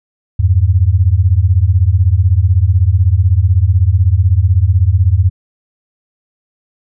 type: beating tone pair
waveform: sine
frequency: 83.9 / 99.9 Hz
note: E2 / G2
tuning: +31 / +33 cents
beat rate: 16 Hz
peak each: -10 dBFS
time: 0.39-5.3 s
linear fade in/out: 10 ms
effects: none